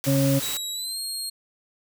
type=noise; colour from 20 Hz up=white; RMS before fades=-31 dBFS; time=0.04-0.57 s; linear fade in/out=0 ms
type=harmonic tone; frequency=137.3 Hz; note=C#3; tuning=16 cents flat; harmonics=1 / 2 / 4; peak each=-21 / -22 / -25 dBFS; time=0.06-0.4 s; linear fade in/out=20 ms
type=tone with pitch glide; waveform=25% pulse; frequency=3870 to 4245 Hz; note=B7 to C8; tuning=-36 to +24 cents; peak=-24 dBFS; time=0.42-1.3 s; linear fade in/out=10 ms; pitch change=+160 cents; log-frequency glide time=0.72-0.99 s
effects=none